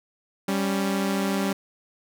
sawtooth tone pair together, 196.18 / 277.2 Hz, G3 / C#4, +2 / 0 cents, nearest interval tritone, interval 598 cents, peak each -20 / -25 dBFS, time 0.48-1.53 s, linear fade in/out 5 ms, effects none

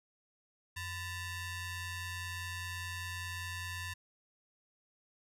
sawtooth ring-modulated tone, 925 Hz, A#5, 14 cents flat, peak -32 dBFS, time 0.76-3.94 s, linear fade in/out 10 ms, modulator 836 Hz, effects resampled to 32000 Hz

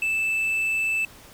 triangle tone, 2637 Hz, E7, in tune, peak -20 dBFS, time 0.02-1.05 s, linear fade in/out 2 ms, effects pink hiss -48 dBFS RMS until 1.33 s

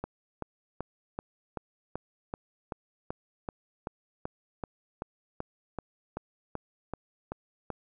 click train, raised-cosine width 1 ms, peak -20 dBFS, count 21, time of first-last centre 0.04-7.703 s, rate 2.61 Hz, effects none

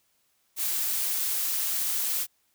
blue noise, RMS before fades -28 dBFS, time 0.56-2.27 s, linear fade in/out 50 ms, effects white hiss -70 dBFS RMS until 2.54 s

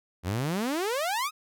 sawtooth exponential sweep, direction up, 82.41 to 1300 Hz, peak -23 dBFS, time 0.23-1.31 s, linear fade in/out 50 ms, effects none

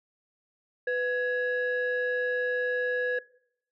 sine tone pair together, 497.4 / 1673 Hz, B4 / G#6, +12 / +12 cents, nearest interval octave + major sixth, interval 2100 cents, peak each -26 / -28 dBFS, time 0.87-3.19 s, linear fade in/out 5 ms, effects noise-tail reverb RT60 0.7 s tail -21 dB re dry + tanh soft clip ceiling -21 dBFS

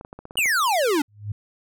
clicks, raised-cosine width 1 ms, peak -24 dBFS, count 9, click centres 0.011 / 0.049 / 0.129 / 0.19 / 0.254 / 0.309 / 0.356 / 0.388 / 0.458 s
square exponential sweep, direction down, 2991 to 274.3 Hz, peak -19 dBFS, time 0.37-1.02 s, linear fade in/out 5 ms
sine tone with exponential growth, 103.83 Hz, G#2, in tune, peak -22 dBFS, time 1.08-1.32 s, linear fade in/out 5 ms, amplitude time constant 52 ms
effects none

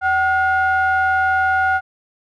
triangle ring-modulated tone, 338.6 Hz, E4, 46 cents sharp, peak -9 dBFS, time 0.01-1.81 s, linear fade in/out 50 ms, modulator 1100 Hz, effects none

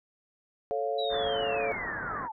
sine chord, A augmented, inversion none, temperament equal, 440 / 554.4 / 698.5 Hz, A4 / C#5 / E#5, 0 / 0 / 0 cents, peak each -32 dBFS, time 0.71-1.72 s, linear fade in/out 0 ms
sine linear sweep, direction down, 3951 to 836 Hz, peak -34 dBFS, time 0.98-2.32 s, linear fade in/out 10 ms
white low-pass noise, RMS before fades -38 dBFS, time 1.09-2.29 s, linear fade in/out 50 ms, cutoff 1900 Hz, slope 96 dB/octave
effects none

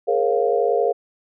sine chord, Bb minor seventh, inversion third, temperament equal with one note detuned, 415.3 / 466.2 / 541.4 / 698.5 Hz, Ab4 / Bb4 / Db5 / F5, 0 / 0 / -41 / 0 cents, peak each -22 / -20 / -23 / -23 dBFS, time 0.07-0.93 s, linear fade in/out 20 ms, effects none

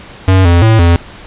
square tone with pitch steps, 94.3 / 86.2 / 111.4 / 85.4 Hz, F#2 / F2 / A2 / F2, +33 / -22 / +22 / -38 cents, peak -5 dBFS, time 0.28-0.96 s, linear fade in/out 0 ms, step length 170 ms, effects pink hiss -33 dBFS RMS until 1.26 s + resampled to 8000 Hz

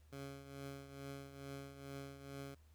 15% pulse tone with tremolo, 138.59 Hz, C#3, in tune, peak -39 dBFS, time 0.12-2.55 s, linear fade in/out 10 ms, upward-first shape triangle, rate 2.3 Hz, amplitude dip 70%, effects added 76 Hz sine -62 dBFS peak until 2.74 s + pink hiss -75 dBFS RMS until 2.74 s

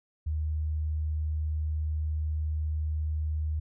sine tone, 77.1 Hz, D#2, 15 cents flat, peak -27 dBFS, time 0.26-3.6 s, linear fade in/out 10 ms, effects none

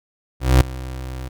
30% pulse tone with ADSR envelope, 64.2 Hz, C2, 32 cents flat, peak -5 dBFS, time 0.4-1.29 s, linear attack 210 ms, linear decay 4 ms, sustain -20 dB, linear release 16 ms, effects none

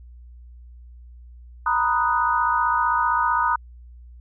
sine chord, B major seventh, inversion third, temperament equal, 932.3 / 987.8 / 1244.5 / 1480 Hz, A#5 / B5 / D#6 / F#6, 0 / 0 / 0 / 0 cents, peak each -23 / -24 / -22 / -26 dBFS, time 1.66-3.56 s, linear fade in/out 5 ms, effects added 60 Hz sine -41 dBFS peak until 4.2 s

